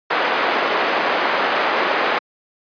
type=band-pass noise; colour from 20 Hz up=pink; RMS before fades=-19 dBFS; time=0.1-2.19 s; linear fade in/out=10 ms; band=510 to 2200 Hz; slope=12 dB/octave; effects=high-pass 200 Hz 12 dB/octave + resampled to 11025 Hz